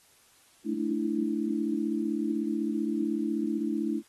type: chord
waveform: sine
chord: A suspended fourth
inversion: none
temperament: equal with one note detuned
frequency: 218.9 / 293.7 / 329.6 Hz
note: A3 / D4 / E4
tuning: -9 / 0 / 0 cents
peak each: -31 dBFS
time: 0.64-4.02 s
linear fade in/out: 50 ms
effects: white hiss -61 dBFS RMS until 4.08 s + AAC 32 kbps